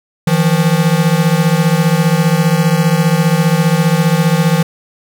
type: beating tone pair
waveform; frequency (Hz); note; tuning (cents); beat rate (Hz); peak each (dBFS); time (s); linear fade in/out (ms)
square; 157.6 / 172.6; D#3 / F3; +23 / -20; 15; -13; 0.27-4.63; 5
effects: none